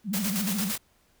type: tone with vibrato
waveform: sine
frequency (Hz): 199.2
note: G3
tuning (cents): +28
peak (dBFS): -27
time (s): 0.04-0.73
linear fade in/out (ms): 50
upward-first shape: sine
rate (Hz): 14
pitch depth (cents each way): 170
type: noise with tremolo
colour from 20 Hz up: white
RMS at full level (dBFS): -30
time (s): 0.13-0.78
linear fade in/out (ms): 10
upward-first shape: square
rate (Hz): 8.8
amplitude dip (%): 50
effects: pink hiss -65 dBFS RMS until 1.2 s